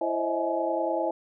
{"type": "tone cluster", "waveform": "sine", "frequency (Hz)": [334.5, 531, 623, 653, 844], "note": ["E4", "C5", "D#5", "E5", "G#5"], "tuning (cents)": [25, 25, 2, -17, 28], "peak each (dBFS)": -31, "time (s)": [0.01, 1.11], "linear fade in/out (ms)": 5, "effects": []}